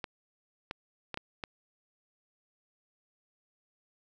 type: clicks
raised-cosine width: 0.3 ms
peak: -20 dBFS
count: 5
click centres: 0.042 / 0.711 / 1.143 / 1.174 / 1.438 s
effects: none